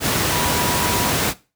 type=tone in noise; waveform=sine; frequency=973 Hz; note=B5; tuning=26 cents flat; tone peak=-26 dBFS; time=0.3-1.13 s; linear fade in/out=50 ms; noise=pink; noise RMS=-19 dBFS; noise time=0-1.34 s; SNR=-10 dB; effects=noise-tail reverb RT60 0.3 s tail -18 dB re dry + high-pass 80 Hz 12 dB/octave